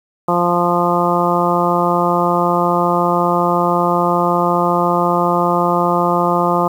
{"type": "harmonic tone", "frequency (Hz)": 174.61, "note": "F3", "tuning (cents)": 0, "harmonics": [1, 2, 3, 4, 5, 6, 7], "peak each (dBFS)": [-20, -20, -20, -20, -20, -20, -20], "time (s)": [0.28, 6.68], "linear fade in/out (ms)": 5, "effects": ["7-bit"]}